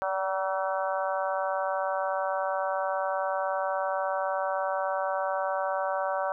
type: harmonic tone with a mistuned harmonic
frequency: 190.2 Hz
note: F#3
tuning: 48 cents sharp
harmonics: 3 / 4 / 5 / 6 / 7 / 8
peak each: -30 / -32 / -34 / -36 / -37 / -38 dBFS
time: 0.02-6.32 s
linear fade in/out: 0 ms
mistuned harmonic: 3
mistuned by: +20 cents
effects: none